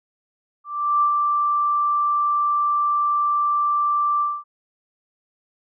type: tone with ADSR envelope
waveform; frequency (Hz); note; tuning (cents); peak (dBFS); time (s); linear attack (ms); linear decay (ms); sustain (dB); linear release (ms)
sine; 1174.7; D6; 0; -14; 0.64-4.44; 380; 88; -3; 230
effects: none